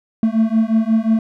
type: beating tone pair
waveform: triangle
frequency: 220 / 225.6 Hz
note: A3 / A3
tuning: 0 / +44 cents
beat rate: 5.6 Hz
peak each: -14 dBFS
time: 0.23-1.19 s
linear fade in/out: 2 ms
effects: none